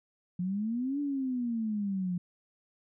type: exponential two-way sweep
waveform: sine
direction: up then down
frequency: 174.61 to 291.7 to 174.61 Hz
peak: -29 dBFS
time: 0.39-2.18 s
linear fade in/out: 5 ms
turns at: 1 s
effects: none